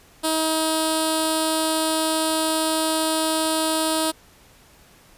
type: tone with notch filter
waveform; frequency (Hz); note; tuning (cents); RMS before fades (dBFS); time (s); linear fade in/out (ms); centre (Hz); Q
5% pulse; 317.6; D#4; +36; -22; 0.23-4.12; 20; 2100; 0.52
effects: pink hiss -52 dBFS RMS until 5.17 s + resampled to 32000 Hz